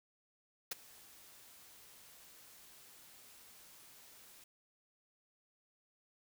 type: noise with ADSR envelope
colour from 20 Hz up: white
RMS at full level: -36 dBFS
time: 0.71-4.44 s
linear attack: 8 ms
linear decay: 16 ms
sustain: -23 dB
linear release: 4 ms
effects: none